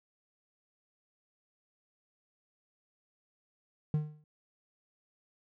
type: tone with exponential decay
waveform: triangle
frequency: 151.7 Hz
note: D#3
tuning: 44 cents flat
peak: -22 dBFS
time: 3.94-4.24 s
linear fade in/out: 2 ms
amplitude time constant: 64 ms
effects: none